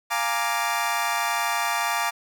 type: chord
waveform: 25% pulse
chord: Bb dominant seventh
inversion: second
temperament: equal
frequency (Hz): 698.5 / 830.6 / 932.3 / 1174.7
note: F5 / Ab5 / Bb5 / D6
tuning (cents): 0 / 0 / 0 / 0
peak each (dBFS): -26 / -26 / -24 / -24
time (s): 0.1-2.11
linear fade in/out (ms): 20
effects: none

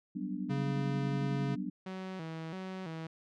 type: chord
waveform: sine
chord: G major seventh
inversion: third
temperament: equal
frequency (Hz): 185 / 196 / 246.9 / 293.7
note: F#3 / G3 / B3 / D4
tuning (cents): 0 / 0 / 0 / 0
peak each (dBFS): -40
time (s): 0.15-1.7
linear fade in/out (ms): 10
type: tone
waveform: square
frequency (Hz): 138.59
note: C#3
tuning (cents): 0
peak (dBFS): -33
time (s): 0.49-1.56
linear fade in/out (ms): 20
type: tone with vibrato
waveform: sawtooth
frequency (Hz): 174.3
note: F3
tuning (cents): -3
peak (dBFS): -35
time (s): 1.86-3.07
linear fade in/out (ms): 5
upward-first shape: square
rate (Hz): 1.5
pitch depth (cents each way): 130
effects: low-pass 4000 Hz 12 dB/octave

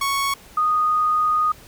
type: tone pair in turn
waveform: sawtooth / sine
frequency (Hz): 1108.7 / 1238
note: C#6 / D#6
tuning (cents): 0 / -9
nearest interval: major second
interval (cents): 191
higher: second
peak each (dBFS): -16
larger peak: neither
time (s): 0.01-0.34 / 0.57-1.52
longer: second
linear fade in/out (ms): 5
effects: pink hiss -46 dBFS RMS until 1.67 s

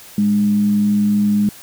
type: tone with frequency modulation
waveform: sine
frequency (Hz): 206.7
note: G#3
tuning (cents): -8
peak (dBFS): -12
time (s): 0.18-1.49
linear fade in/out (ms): 2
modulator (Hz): 96.2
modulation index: 0.22
effects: white hiss -40 dBFS RMS until 1.62 s

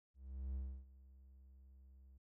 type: tone with ADSR envelope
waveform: triangle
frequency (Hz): 65.9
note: C2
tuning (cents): +13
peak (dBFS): -37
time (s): 0.14-2.18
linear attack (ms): 410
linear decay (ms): 300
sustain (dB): -20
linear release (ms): 9
effects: none

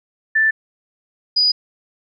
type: tone pair in turn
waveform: sine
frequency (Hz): 1765 / 4929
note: A6 / D#8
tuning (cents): +5 / -17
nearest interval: octave + tritone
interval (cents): 1778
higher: second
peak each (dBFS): -12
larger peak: neither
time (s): 0.35-0.51 / 1.36-1.52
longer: neither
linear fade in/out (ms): 10
effects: none

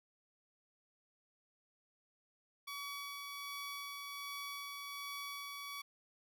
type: tone with tremolo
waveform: 15% pulse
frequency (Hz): 1135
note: C#6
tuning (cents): +41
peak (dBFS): -36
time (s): 2.67-5.82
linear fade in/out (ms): 10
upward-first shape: sine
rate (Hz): 1.3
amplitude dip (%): 25
effects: none

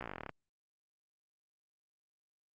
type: slowing click train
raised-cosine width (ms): 0.5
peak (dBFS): -26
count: 14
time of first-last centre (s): 0.01-0.293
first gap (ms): 15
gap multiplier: 1.06
effects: Opus 48 kbps

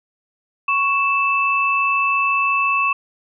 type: tone pair together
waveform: sine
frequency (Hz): 1108.7 / 2637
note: C#6 / E7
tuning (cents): 0 / 0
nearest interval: octave + minor third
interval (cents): 1500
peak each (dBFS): -18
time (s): 0.68-2.93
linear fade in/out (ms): 5
effects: none

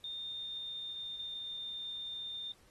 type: tone with pitch glide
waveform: sine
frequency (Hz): 3639 to 3618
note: A#7 to A7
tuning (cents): -42 to +48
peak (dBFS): -39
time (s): 0.04-2.52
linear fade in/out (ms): 2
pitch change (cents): -10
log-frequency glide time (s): 0.19-1.61
effects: pink hiss -66 dBFS RMS until 2.7 s + AAC 32 kbps

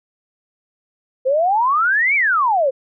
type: exponential two-way sweep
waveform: sine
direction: up then down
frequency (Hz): 503 to 2349 to 503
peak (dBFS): -13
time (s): 1.25-2.71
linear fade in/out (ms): 20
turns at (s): 2.15
effects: none

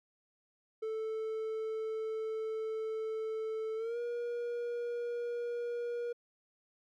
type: tone with pitch glide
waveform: triangle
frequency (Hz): 440 to 477.1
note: A4 to A#4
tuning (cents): 0 to +40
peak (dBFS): -32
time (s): 0.82-6.13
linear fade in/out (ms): 10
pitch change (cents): +140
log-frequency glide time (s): 3.76-3.98
effects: MP3 96 kbps

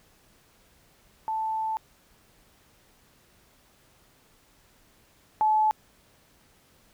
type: tone pair in turn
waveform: sine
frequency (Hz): 880 / 862.4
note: A5 / A5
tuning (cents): 0 / -35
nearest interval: unison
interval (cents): 35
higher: first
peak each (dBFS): -26 / -19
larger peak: second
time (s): 1.28-1.77 / 5.41-5.71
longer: first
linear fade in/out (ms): 0
effects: pink hiss -61 dBFS RMS until 6.93 s

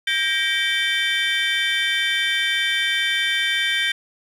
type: tone cluster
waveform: triangle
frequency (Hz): 1594 / 1884 / 2308 / 3105 / 3554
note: G6 / A#6 / D7 / G7 / A7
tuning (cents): +28 / +18 / -31 / -17 / +17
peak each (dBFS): -23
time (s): 0.07-3.92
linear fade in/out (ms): 5
effects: tanh soft clip ceiling -10 dBFS

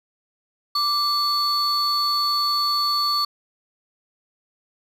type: tone pair together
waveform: triangle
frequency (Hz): 1174.7 / 4435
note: D6 / C#8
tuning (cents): 0 / 0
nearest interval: octave + major seventh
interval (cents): 2300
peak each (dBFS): -20 / -19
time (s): 0.75-3.25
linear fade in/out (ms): 5
effects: tanh soft clip ceiling -12 dBFS + 9-bit

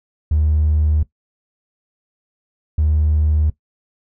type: tone pair in turn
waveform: triangle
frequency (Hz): 76.5 / 76.5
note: D#2 / D#2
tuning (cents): -29 / -29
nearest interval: unison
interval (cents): 0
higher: neither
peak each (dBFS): -10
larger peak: neither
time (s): 0.31-1.03 / 2.78-3.5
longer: neither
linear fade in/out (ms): 5
effects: noise-tail reverb RT60 0.1 s tail -19 dB re dry + tanh soft clip ceiling -8 dBFS

